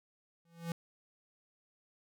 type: tone with exponential growth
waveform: square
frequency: 168 Hz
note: E3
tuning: 33 cents sharp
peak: -33 dBFS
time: 0.45-0.72 s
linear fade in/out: 2 ms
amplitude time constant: 58 ms
effects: none